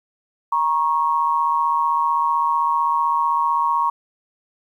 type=tone pair together; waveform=sine; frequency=944.3 / 1100 Hz; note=A#5 / C#6; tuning=+22 / -14 cents; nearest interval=minor third; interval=264 cents; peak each=-19 dBFS; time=0.52-3.9 s; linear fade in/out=5 ms; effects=9-bit